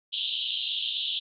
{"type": "band-pass noise", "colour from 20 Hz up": "white", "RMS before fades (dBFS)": -31, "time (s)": [0.12, 1.2], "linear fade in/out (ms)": 20, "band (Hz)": [2900, 3800], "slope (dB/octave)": 96, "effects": []}